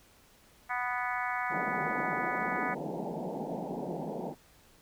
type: harmonic tone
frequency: 246.9 Hz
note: B3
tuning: in tune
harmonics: 3 / 4 / 5 / 6 / 7 / 8 / 9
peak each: -36 / -37 / -38 / -39 / -39 / -40 / -41 dBFS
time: 0.69-2.75 s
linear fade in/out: 20 ms
type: band-pass noise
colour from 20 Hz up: pink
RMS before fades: -37 dBFS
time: 1.49-4.35 s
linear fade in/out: 50 ms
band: 150 to 910 Hz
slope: 96 dB/octave
effects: pink hiss -61 dBFS RMS until 4.81 s